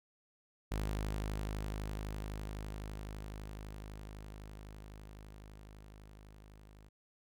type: tone with level ramp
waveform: sawtooth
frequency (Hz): 51.91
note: G#1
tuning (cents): 0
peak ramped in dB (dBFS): -30 to -52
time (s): 0.71-6.89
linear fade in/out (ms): 10
effects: none